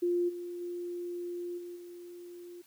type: tone with level steps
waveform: sine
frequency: 350.6 Hz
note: F4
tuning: 7 cents sharp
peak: -26 / -37 / -35 / -40 / -44 dBFS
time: 0.02-2.62 s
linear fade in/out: 10 ms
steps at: 0.28 / 0.6 / 1.57 / 1.75 s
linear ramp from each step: 20 ms
effects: white hiss -63 dBFS RMS until 2.66 s